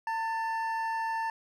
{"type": "tone pair together", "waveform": "triangle", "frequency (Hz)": [903.2, 1760], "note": ["A5", "A6"], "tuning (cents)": [45, 0], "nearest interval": "octave", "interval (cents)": 1155, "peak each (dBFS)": [-28, -35], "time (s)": [0.07, 1.3], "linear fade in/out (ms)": 2, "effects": []}